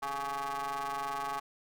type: ring-modulated tone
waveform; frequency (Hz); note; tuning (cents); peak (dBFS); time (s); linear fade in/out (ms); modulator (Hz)
35% pulse; 141.5; C#3; +36; -29; 0.02-1.4; 10; 979
effects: none